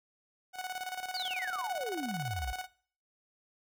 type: tone with tremolo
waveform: sawtooth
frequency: 740 Hz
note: F#5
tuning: in tune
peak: -31 dBFS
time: 0.53-2.67 s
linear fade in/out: 50 ms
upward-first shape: square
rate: 18 Hz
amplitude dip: 65%
type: exponential sweep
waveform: sine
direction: down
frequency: 4892 to 53.1 Hz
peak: -35 dBFS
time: 1.14-2.53 s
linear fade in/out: 10 ms
effects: noise-tail reverb RT60 0.5 s tail -20 dB re dry